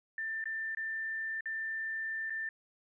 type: tone with dropouts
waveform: sine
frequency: 1784 Hz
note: A6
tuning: 23 cents sharp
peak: -34 dBFS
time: 0.18-2.49 s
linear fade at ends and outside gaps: 2 ms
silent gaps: 0.441-0.456 / 0.749-0.771 / 1.408-1.457 / 2.298-2.304 s
effects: none